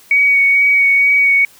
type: tone with vibrato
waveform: sine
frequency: 2245 Hz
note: C#7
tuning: 21 cents sharp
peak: -8 dBFS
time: 0.11-1.45 s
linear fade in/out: 2 ms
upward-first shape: sine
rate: 2.2 Hz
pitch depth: 14 cents each way
effects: white hiss -45 dBFS RMS until 1.59 s